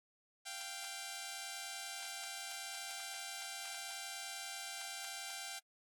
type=tone pair together; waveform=5% pulse; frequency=693.6 / 784 Hz; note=F5 / G5; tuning=-12 / 0 cents; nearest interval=major second; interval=212 cents; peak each=-37 / -33 dBFS; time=0.45-5.6 s; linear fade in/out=20 ms; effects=AAC 64 kbps